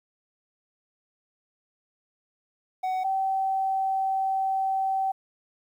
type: tone pair in turn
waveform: triangle / sine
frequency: 748 / 769.9 Hz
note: F#5 / G5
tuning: +19 / -31 cents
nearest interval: unison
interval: 50 cents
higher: second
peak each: -23 dBFS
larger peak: neither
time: 2.83-3.04 / 3.04-5.12 s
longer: second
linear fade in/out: 10 ms
effects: 10-bit